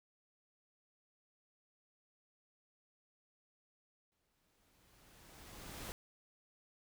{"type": "noise with exponential growth", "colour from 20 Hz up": "pink", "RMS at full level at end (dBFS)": -45, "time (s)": [4.12, 5.92], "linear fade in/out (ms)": 0, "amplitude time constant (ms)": 390, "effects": []}